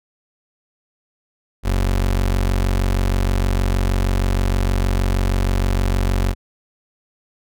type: tone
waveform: 30% pulse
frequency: 46.39 Hz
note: F#1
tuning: 5 cents sharp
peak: -13 dBFS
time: 1.63-6.35 s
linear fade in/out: 50 ms
effects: none